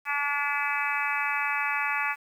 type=harmonic tone; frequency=287.4 Hz; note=D4; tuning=37 cents flat; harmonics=3 / 4 / 5 / 6 / 7 / 8 / 9; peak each=-33 / -33 / -33 / -33 / -33 / -33 / -33 dBFS; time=0.05-2.16 s; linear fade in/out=50 ms; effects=9-bit